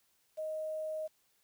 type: tone with quantisation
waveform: sine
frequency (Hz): 625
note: D#5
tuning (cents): +8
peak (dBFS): -35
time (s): 0.37-1.08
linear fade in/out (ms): 20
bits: 10
effects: white hiss -73 dBFS RMS until 1.43 s